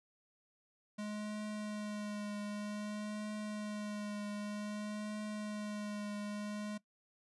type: tone with vibrato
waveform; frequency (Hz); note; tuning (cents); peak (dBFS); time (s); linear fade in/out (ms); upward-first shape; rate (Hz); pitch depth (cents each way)
square; 209.3; G#3; +14; -40; 0.98-6.78; 10; triangle; 0.53; 23
effects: noise-tail reverb RT60 0.1 s tail -19 dB re dry + resampled to 24000 Hz